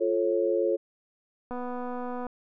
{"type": "chord", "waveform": "sine", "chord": "F augmented", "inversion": "none", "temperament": "just", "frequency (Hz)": [349.2, 436.5, 545.7], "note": ["F4", "A4", "C#5"], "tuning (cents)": [0, -14, -27], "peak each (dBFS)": -27, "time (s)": [0, 0.77], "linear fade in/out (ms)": 20}
{"type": "click train", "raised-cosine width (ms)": 1, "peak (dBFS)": -23, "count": 188, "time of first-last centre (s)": [1.51, 2.267], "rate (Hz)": 247}
{"effects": []}